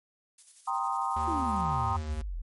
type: noise with tremolo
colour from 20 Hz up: violet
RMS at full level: -47 dBFS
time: 0.38-1.62 s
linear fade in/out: 5 ms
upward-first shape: square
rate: 11 Hz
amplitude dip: 45%
type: chord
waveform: sine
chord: C minor seventh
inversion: second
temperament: equal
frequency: 784 / 932.3 / 1046.5 / 1244.5 Hz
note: G5 / Bb5 / C6 / Eb6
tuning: 0 / 0 / 0 / 0 cents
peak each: -33 dBFS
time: 0.67-1.97 s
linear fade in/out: 10 ms
type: tone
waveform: square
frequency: 77 Hz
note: D#2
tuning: 17 cents flat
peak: -35 dBFS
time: 1.16-2.22 s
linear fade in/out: 5 ms
type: exponential sweep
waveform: sine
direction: down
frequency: 352.7 to 37.01 Hz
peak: -32 dBFS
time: 1.27-2.42 s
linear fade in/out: 10 ms
effects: MP3 48 kbps